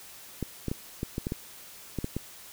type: clicks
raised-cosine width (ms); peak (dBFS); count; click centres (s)
3; -17; 10; 0.427 / 0.683 / 0.715 / 1.031 / 1.181 / 1.269 / 1.321 / 1.987 / 2.044 / 2.166
effects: white hiss -48 dBFS RMS until 2.52 s